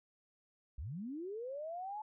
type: linear sweep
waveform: sine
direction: up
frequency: 51.91 to 870 Hz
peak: -40 dBFS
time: 0.78-2.02 s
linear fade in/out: 5 ms
effects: none